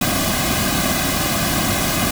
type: noise with comb filter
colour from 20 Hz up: pink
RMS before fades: -19 dBFS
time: 0.01-2.11 s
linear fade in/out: 5 ms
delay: 2.2 ms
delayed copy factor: -0.8
effects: none